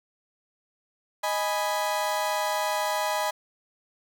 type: chord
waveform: 35% pulse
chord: G# minor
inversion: second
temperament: equal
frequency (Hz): 622.3 / 830.6 / 987.8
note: D#5 / G#5 / B5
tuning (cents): 0 / 0 / 0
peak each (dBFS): -28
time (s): 1.23-3.31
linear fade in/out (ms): 10
effects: none